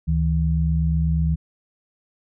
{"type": "tone pair together", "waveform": "sine", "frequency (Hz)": [72.2, 160.4], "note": ["D2", "E3"], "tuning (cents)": [-29, -47], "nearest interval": "octave + major second", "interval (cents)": 1382, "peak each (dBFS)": -20, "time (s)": [0.07, 1.36], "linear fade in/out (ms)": 20, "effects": []}